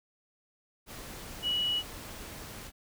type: tone in noise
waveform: sine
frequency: 2930 Hz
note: F#7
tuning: 18 cents flat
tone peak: -27 dBFS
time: 1.42-1.83 s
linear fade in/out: 50 ms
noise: pink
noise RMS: -44 dBFS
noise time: 0.86-2.72 s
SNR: +14 dB
effects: none